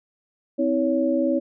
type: tone cluster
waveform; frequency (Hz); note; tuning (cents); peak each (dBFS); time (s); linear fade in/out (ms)
sine; 259.4 / 321.6 / 561; C4 / E4 / C#5; -15 / -43 / +21; -23; 0.58-1.4; 20
effects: none